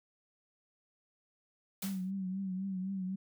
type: noise with exponential decay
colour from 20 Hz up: white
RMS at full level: -38 dBFS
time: 1.82-2.11 s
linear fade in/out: 5 ms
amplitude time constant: 61 ms
type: tone with vibrato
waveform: sine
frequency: 190 Hz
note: F#3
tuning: 46 cents sharp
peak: -34 dBFS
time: 1.83-3.16 s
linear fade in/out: 10 ms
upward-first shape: triangle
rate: 3.9 Hz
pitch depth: 69 cents each way
effects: none